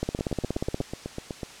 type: two click trains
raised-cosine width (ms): 2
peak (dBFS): -18 / -13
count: 11 / 14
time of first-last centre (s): 0.19-1.432 / 0.03-0.804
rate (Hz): 8.05 / 16.8
effects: white hiss -45 dBFS RMS until 1.6 s + low-pass 7000 Hz 12 dB/octave